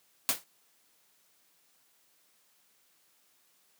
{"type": "noise with exponential decay", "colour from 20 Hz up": "white", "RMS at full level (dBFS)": -23, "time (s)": [0.29, 0.44], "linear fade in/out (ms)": 0, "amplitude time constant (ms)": 31, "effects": ["white hiss -68 dBFS RMS until 3.79 s", "high-pass 150 Hz 12 dB/octave"]}